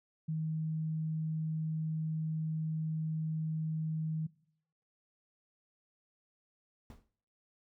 sine tone, 158 Hz, D#3, 27 cents sharp, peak -32 dBFS, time 0.28-4.27 s, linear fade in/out 10 ms
brown noise with exponential decay, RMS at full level -46 dBFS, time 6.9-7.1 s, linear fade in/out 1 ms, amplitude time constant 42 ms
effects noise-tail reverb RT60 0.7 s tail -22 dB re dry

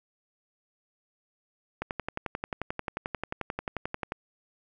click train, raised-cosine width 0.5 ms, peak -16 dBFS, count 27, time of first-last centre 1.82-4.121 s, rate 11.3 Hz, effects none

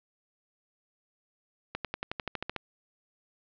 accelerating click train, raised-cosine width 0.3 ms, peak -16 dBFS, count 11, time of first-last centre 1.75-2.563 s, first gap 97 ms, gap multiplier 0.96, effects low-pass 4000 Hz 12 dB/octave

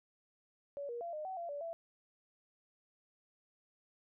sine tone with pitch steps, 567 / 475.3 / 684 / 611 / 756 / 684 / 576 / 667 Hz, C#5 / A#4 / F5 / D#5 / F#5 / F5 / D5 / E5, +39 / +34 / -36 / -32 / +37 / -36 / -34 / +20 cents, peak -39 dBFS, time 0.77-1.73 s, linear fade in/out 0 ms, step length 120 ms, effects none

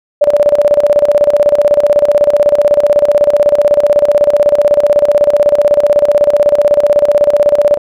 sine tone with tremolo, 584 Hz, D5, 10 cents flat, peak -3 dBFS, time 0.21-7.78 s, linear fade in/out 10 ms, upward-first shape square, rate 16 Hz, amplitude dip 75%, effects none

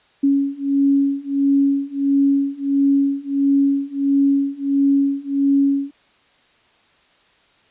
sine beating tone pair, 277.2 / 278.7 Hz, C#4 / C#4, 0 / +9 cents, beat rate 1.5 Hz, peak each -18 / -17 dBFS, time 0.23-5.91 s, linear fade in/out 10 ms, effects white hiss -56 dBFS RMS until 7.7 s + resampled to 8000 Hz

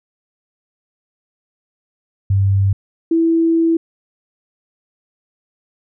sine tone pair in turn, 98 / 329.6 Hz, G2 / E4, 0 / 0 cents, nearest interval octave + major sixth, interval 2100 cents, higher second, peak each -11 dBFS, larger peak neither, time 2.3-2.73 / 3.11-3.77 s, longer second, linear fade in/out 5 ms, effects none

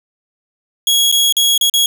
sawtooth tone with dropouts, 3322 Hz, G#7, in tune, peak -7 dBFS, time 0.87-1.86 s, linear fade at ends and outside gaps 2 ms, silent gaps 1.116-1.124 / 1.325-1.367 / 1.578-1.611 / 1.698-1.738 s, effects none

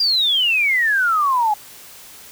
sine exponential sweep, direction down, 4866 to 819 Hz, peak -14 dBFS, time 0-1.54 s, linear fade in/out 5 ms, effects white hiss -41 dBFS RMS until 2.31 s

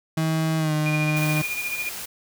35% pulse tone with pitch glide, 159.8 to 152.85 Hz, D#3 to D#3, +47 to -30 cents, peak -19 dBFS, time 0.17-1.42 s, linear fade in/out 5 ms, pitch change -77 cents, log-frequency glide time 0.58-0.73 s
sine tone with tremolo, 2425 Hz, D#7, 45 cents flat, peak -24 dBFS, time 0.86-1.89 s, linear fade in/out 0 ms, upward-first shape sine, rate 14 Hz, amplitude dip 60%
white noise, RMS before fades -34 dBFS, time 1.16-2.06 s, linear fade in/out 10 ms
effects none

